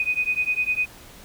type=beating tone pair; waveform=sine; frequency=2489 / 2498.9 Hz; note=D#7 / D#7; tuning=0 / +7 cents; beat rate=9.9 Hz; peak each=-24 dBFS; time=0-0.86 s; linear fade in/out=2 ms; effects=pink hiss -46 dBFS RMS until 1.24 s